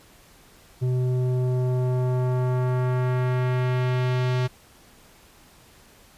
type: tone with low-pass filter sweep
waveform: square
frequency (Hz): 126.4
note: B2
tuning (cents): +41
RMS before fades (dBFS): -23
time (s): 0.81-4.48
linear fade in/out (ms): 20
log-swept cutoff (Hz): 330 to 4300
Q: 0.96
effects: pink hiss -53 dBFS RMS until 6.17 s + resampled to 32000 Hz